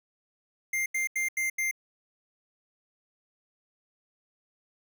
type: tone bursts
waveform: square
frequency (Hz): 2100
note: C7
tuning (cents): +6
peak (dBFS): -27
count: 5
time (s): 0.73-1.712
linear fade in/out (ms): 5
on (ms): 130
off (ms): 83
effects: none